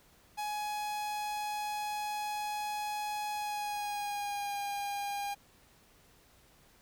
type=tone with pitch glide; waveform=45% pulse; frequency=839 to 808.1 Hz; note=G#5 to G#5; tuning=+17 to -48 cents; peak=-34 dBFS; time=0.37-5.35 s; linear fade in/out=20 ms; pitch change=-65 cents; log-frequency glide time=3.33-4.59 s; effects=pink hiss -63 dBFS RMS until 6.81 s